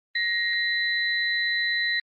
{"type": "tone cluster", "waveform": "sine", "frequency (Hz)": [1884, 2076, 4000], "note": ["A#6", "C7", "B7"], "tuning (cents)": [18, -14, 21], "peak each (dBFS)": [-24, -33, -28], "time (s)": [0.15, 2], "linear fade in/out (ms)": 5, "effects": ["Opus 24 kbps"]}